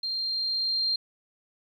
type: tone with level ramp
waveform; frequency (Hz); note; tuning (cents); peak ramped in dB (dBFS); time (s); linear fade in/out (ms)
sine; 4186; C8; 0; -28 to -23; 0.03-0.96; 5
effects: 10-bit